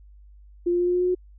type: tone with pitch steps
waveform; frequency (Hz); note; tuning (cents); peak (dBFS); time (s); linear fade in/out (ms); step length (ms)
sine; 348.8 / 351.2 / 353.7 / 356.1 / 358.6 / 361.1 / 363.6; F4 / F4 / F4 / F4 / F4 / F#4 / F#4; -2 / +10 / +22 / +34 / +46 / -42 / -30; -19; 0.66-1.15; 10; 70
effects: added 50 Hz sine -46 dBFS peak until 1.38 s